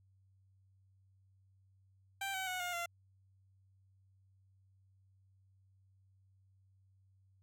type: tone with pitch steps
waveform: 15% pulse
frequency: 784 / 759 / 734.9 / 711.5 / 688.8 Hz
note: G5 / F#5 / F#5 / F5 / F5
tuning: 0 / +44 / -12 / +32 / -24 cents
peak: -31 dBFS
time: 2.21-2.86 s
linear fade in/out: 5 ms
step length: 130 ms
effects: added 96 Hz sine -66 dBFS peak until 7.42 s